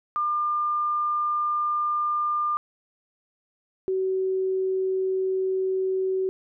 sine tone pair in turn, 1200 / 378 Hz, D6 / F#4, +37 / +37 cents, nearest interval octave + minor sixth, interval 2000 cents, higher first, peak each -22 dBFS, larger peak neither, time 0.16-2.57 / 3.88-6.29 s, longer neither, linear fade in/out 0 ms, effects none

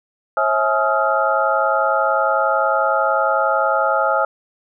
sine tone cluster, 541 / 652 / 843 / 1263 / 1383 Hz, C#5 / E5 / G#5 / D#6 / F6, -42 / -19 / +26 / +26 / -17 cents, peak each -21 dBFS, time 0.37-4.25 s, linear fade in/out 2 ms, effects none

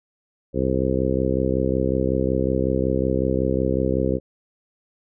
harmonic tone, 65.41 Hz, C2, in tune, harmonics 1 / 2 / 3 / 4 / 5 / 6 / 7 / 8, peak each -27 / -27 / -27 / -27 / -27 / -27 / -27 / -27 dBFS, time 0.53-4.2 s, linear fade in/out 50 ms, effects none

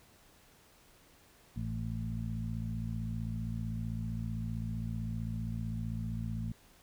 harmonic tone with a mistuned harmonic, 55.5 Hz, A1, 16 cents sharp, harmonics 1 / 2 / 3 / 4, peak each -41 / -37 / -41 / -41 dBFS, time 1.56-6.52 s, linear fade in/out 5 ms, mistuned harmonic 1, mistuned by -96 cents, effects pink hiss -62 dBFS RMS until 6.82 s

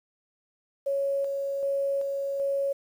sine tone with tremolo, 554.4 Hz, C#5, in tune, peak -24 dBFS, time 0.86-2.73 s, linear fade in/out 10 ms, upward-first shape square, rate 1.3 Hz, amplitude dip 30%, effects 9-bit

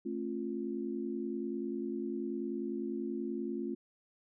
sine chord, A augmented, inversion none, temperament equal with one note detuned, 220 / 270.2 / 349.2 Hz, A3 / C#4 / E#4, 0 / -44 / 0 cents, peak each -39 / -39 / -38 dBFS, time 0.05-3.75 s, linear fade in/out 10 ms, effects none

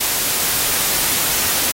white noise, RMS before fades -18 dBFS, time 0-1.72 s, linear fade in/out 10 ms, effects AAC 48 kbps

